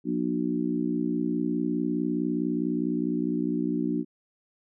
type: harmonic tone with a mistuned harmonic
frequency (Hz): 59.7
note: A#1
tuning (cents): +42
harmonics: 3 / 4 / 5 / 6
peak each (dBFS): -32 / -29 / -28 / -34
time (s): 0.04-4.05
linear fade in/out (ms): 50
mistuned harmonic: 6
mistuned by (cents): +24
effects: none